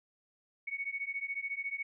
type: beating tone pair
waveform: sine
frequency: 2217 / 2231 Hz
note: C#7 / C#7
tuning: 0 / +11 cents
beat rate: 14 Hz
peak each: -38 / -38 dBFS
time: 0.67-1.83 s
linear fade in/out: 10 ms
effects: none

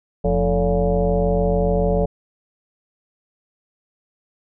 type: tone with frequency modulation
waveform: sine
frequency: 306.6 Hz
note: D#4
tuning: 25 cents flat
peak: -15 dBFS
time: 0.24-2.06 s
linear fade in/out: 10 ms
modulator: 132 Hz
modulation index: 2.6
effects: none

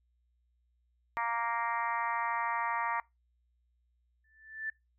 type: harmonic tone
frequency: 233.1 Hz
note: A#3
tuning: in tune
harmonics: 3 / 4 / 5 / 6 / 7 / 8 / 9 / 10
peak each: -42 / -33 / -36 / -44 / -47 / -39 / -43 / -49 dBFS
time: 1.17-3 s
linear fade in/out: 0 ms
type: tone with exponential growth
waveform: sine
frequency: 1762 Hz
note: A6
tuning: 2 cents sharp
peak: -31 dBFS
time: 4.24-4.7 s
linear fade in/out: 5 ms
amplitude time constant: 98 ms
effects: noise-tail reverb RT60 0.2 s tail -23 dB re dry + added 60 Hz sine -70 dBFS peak until 4.98 s

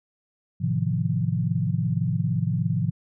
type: chord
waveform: sine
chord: F dominant seventh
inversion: first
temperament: just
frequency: 109.13 / 130.96 / 157.15 / 174.61 Hz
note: A2 / C3 / Eb3 / F3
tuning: -14 / +2 / +18 / 0 cents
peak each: -27 dBFS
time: 0.6-2.91 s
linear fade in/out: 20 ms
effects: none

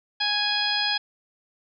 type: harmonic tone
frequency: 830.6 Hz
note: G#5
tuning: in tune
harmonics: 1 / 2 / 3 / 4 / 5 / 6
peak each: -31 / -29 / -32 / -27 / -30 / -28 dBFS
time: 0.2-0.98 s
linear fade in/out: 10 ms
effects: none

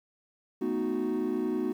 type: chord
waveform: triangle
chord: B dominant seventh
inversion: third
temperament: equal with one note detuned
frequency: 220 / 249.4 / 311.1 / 370 Hz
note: A3 / B3 / D#4 / F#4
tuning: 0 / +17 / 0 / 0 cents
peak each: -33 / -30 / -30 / -29 dBFS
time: 0.61-1.73 s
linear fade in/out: 10 ms
effects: tanh soft clip ceiling -19 dBFS + 10-bit

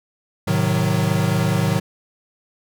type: chord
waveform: square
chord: A diminished seventh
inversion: none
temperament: equal with one note detuned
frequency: 107.61 / 130.81 / 155.56 / 185 Hz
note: A2 / C3 / Eb3 / Gb3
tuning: -38 / 0 / 0 / 0 cents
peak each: -23 / -25 / -22 / -23 dBFS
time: 0.47-1.8 s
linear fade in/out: 10 ms
effects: none

